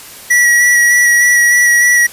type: tone with vibrato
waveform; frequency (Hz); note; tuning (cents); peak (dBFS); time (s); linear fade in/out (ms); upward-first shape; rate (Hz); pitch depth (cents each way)
square; 1932; B6; -39; -7; 0.3-2.07; 10; square; 3.3; 13
effects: white hiss -33 dBFS RMS until 2.12 s + resampled to 32000 Hz